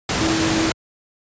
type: tone in noise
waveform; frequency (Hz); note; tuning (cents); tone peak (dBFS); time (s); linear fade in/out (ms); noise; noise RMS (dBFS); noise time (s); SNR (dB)
sine; 323.1; E4; -35; -19; 0.21-0.7; 2; pink; -20; 0.09-0.72; -2
effects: high-pass 80 Hz 12 dB/octave + resampled to 16000 Hz